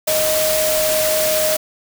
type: tone in noise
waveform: sine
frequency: 622.3 Hz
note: D#5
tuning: in tune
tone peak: -17 dBFS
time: 0.07-1.57 s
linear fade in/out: 10 ms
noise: white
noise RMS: -20 dBFS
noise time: 0.07-1.57 s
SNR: 0 dB
effects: none